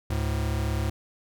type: tone pair together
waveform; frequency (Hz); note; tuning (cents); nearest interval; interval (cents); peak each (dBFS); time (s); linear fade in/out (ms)
square; 71.85 / 107.5; D2 / A2; -37 / -40; perfect fifth; 697; -28 / -29; 0.1-0.9; 5
effects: none